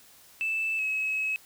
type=tone pair in turn; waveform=sine; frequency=2637 / 2569 Hz; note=E7 / E7; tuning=0 / -45 cents; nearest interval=unison; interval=45 cents; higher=first; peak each=-25 dBFS; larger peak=neither; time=0.41-0.79 / 0.79-1.36 s; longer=second; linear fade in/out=0 ms; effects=tanh soft clip ceiling -22 dBFS + white hiss -55 dBFS RMS until 1.45 s